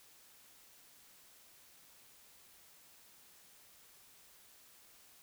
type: silence
effects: white hiss -62 dBFS RMS until 5.22 s